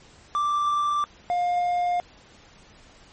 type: tone pair in turn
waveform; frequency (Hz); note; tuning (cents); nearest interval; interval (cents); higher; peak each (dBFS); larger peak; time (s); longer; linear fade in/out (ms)
triangle; 1174.7 / 708.4; D6 / F5; 0 / +24; major sixth; 876; first; -19; neither; 0.35-1.04 / 1.3-2; second; 0
effects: pink hiss -52 dBFS RMS until 3.12 s + MP3 32 kbps